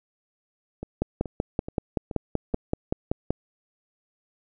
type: two click trains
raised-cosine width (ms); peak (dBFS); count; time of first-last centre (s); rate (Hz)
2; -10 / -20; 13 / 5; 1.02-3.306 / 0.83-2.539; 5.25 / 2.34
effects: none